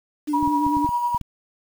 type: tone with vibrato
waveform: sine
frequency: 293.7 Hz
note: D4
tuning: in tune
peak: -21 dBFS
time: 0.27-0.87 s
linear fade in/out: 20 ms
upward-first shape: sine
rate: 9.1 Hz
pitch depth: 32 cents each way
type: tone with tremolo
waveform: sine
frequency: 962 Hz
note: B5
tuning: 46 cents flat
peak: -18 dBFS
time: 0.33-1.18 s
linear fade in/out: 10 ms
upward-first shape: sine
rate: 10 Hz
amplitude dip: 45%
type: clicks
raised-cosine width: 5 ms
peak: -21 dBFS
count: 8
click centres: 0.428 / 0.476 / 0.666 / 0.769 / 0.846 / 0.891 / 1.147 / 1.213 s
effects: 7-bit